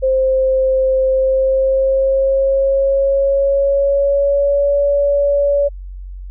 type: tone with pitch glide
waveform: sine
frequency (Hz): 525 to 569.2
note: C5 to C#5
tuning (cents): +6 to +46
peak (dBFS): -11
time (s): 0.02-5.69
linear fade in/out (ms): 20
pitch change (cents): +140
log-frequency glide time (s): 1.07-4.78
effects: added 46 Hz sine -27 dBFS peak until 6.3 s